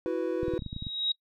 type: chord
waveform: triangle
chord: E suspended second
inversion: none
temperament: just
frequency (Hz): 329.6 / 370.8 / 494.4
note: E4 / F#4 / B4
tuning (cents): 0 / +4 / +2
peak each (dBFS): -30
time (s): 0.06-0.58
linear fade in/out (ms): 0
type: tone with exponential growth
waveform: sine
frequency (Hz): 3808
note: A#7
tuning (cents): +36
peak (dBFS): -23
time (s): 0.43-1.12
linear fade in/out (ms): 5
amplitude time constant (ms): 150
type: clicks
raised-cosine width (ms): 5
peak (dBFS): -24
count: 10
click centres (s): 0.432 / 0.482 / 0.537 / 0.592 / 0.622 / 0.663 / 0.729 / 0.764 / 0.824 / 0.868
effects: noise-tail reverb RT60 0.1 s tail -24 dB re dry